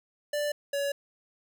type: tone pair in turn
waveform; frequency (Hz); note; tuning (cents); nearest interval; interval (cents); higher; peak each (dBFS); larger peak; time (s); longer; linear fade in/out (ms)
square; 588 / 564.4; D5 / C#5; +2 / +31; minor second; 71; first; -28; neither; 0.33-0.52 / 0.73-0.92; neither; 5
effects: none